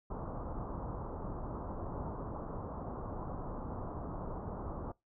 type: low-pass noise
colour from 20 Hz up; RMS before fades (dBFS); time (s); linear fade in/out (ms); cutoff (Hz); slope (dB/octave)
pink; -41; 0.1-4.92; 5; 1200; 48
effects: noise-tail reverb RT60 0.2 s tail -23 dB re dry